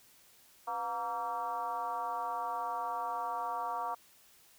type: tone with frequency modulation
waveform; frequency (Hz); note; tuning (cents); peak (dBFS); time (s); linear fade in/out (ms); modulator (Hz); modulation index
sine; 932.3; A#5; 0; -33; 0.67-3.95; 10; 218; 1.3
effects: white hiss -62 dBFS RMS until 4.58 s